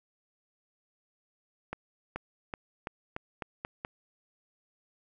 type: accelerating click train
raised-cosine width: 0.5 ms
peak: -20 dBFS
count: 8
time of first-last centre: 1.73-3.849 s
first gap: 430 ms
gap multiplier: 0.88
effects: none